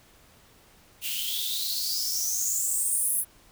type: noise with high-pass filter sweep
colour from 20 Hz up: blue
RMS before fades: -28 dBFS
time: 1.01-3.25 s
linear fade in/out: 50 ms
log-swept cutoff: 2700 to 11000 Hz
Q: 8.5
effects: pink hiss -57 dBFS RMS until 3.51 s